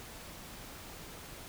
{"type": "silence", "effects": ["pink hiss -48 dBFS RMS until 1.48 s"]}